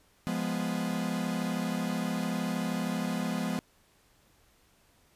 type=chord; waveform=45% pulse; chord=F diminished; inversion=none; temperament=equal; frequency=174.61 / 207.7 / 246.9 Hz; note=F3 / Ab3 / Cb4; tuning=0 / 0 / 0 cents; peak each=-34 dBFS; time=0.27-3.59 s; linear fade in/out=0 ms; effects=pink hiss -65 dBFS RMS until 5.15 s + resampled to 32000 Hz